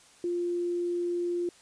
sine tone, 349.2 Hz, F4, in tune, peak -27 dBFS, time 0.24-1.49 s, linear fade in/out 2 ms, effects white hiss -57 dBFS RMS until 1.61 s + resampled to 22050 Hz

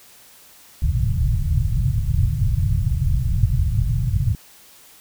white low-pass noise, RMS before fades -19 dBFS, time 0.82-4.35 s, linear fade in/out 2 ms, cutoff 140 Hz, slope 48 dB/octave, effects white hiss -48 dBFS RMS until 5 s

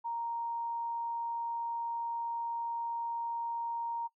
sine tone, 932.3 Hz, A#5, in tune, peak -33 dBFS, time 0.04-4.08 s, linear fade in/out 20 ms, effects noise-tail reverb RT60 0.1 s tail -20 dB re dry

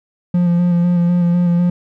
triangle tone with vibrato, 174.61 Hz, F3, in tune, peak -9 dBFS, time 0.34-1.7 s, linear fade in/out 5 ms, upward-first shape square, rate 4 Hz, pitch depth 19 cents each way, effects none

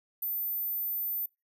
sine tone, 14080 Hz, A9, in tune, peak -30 dBFS, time 0.22-1.26 s, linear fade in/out 5 ms, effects noise-tail reverb RT60 0.2 s tail -20 dB re dry

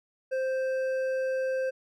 sine tone with hard clipping, 523.3 Hz, C5, in tune, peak -28 dBFS, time 0.31-1.71 s, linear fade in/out 20 ms, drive 7 dB, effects none

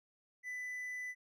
triangle tone, 1995 Hz, B6, 17 cents sharp, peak -38 dBFS, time 0.43-1.15 s, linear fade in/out 50 ms, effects none

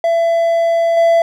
triangle tone with level steps, 670 Hz, E5, 28 cents sharp, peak -9 / -6 dBFS, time 0.04-1.22 s, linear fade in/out 2 ms, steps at 0.97 s, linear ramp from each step 2 ms, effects none

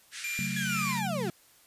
pink band-pass noise, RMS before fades -41 dBFS, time 0.11-1.02 s, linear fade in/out 50 ms, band 1500 to 9700 Hz, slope 48 dB/octave
square tone with tremolo, 2385 Hz, D7, 26 cents sharp, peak -33 dBFS, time 0.24-1.07 s, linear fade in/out 2 ms, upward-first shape square, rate 2.2 Hz, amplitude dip 45%
sine chord, F# minor, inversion second, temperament equal with one note detuned, 135.11 / 185 / 220 Hz, C#3 / F#3 / A3, -44 / 0 / 0 cents, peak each -37 / -34 / -37 dBFS, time 0.39-1.3 s, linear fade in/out 0 ms
35% pulse linear sweep, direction down, 1716 to 318.9 Hz, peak -30 dBFS, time 0.56-1.3 s, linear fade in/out 5 ms
effects white hiss -60 dBFS RMS until 1.66 s + resampled to 32000 Hz

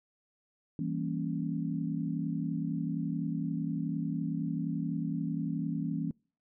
sine chord, E diminished seventh, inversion none, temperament equal, 164.81 / 196 / 233.1 / 277.2 Hz, E3 / G3 / Bb3 / Db4, 0 / 0 / 0 / 0 cents, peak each -34 / -39 / -37 / -36 dBFS, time 0.79-6.11 s, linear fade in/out 2 ms, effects noise-tail reverb RT60 0.4 s tail -26 dB re dry

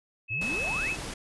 sine tone, 2589 Hz, E7, 32 cents flat, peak -28 dBFS, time 0.28-0.97 s, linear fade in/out 50 ms
triangle exponential sweep, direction up, 96.7 to 2642 Hz, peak -34 dBFS, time 0.3-0.92 s, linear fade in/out 10 ms
pink noise, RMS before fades -37 dBFS, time 0.41-1.14 s, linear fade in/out 5 ms
clicks, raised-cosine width 3 ms, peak -28 dBFS, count 5, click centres 0.763 / 0.873 / 0.925 / 0.989 / 1.053 s
effects resampled to 24000 Hz

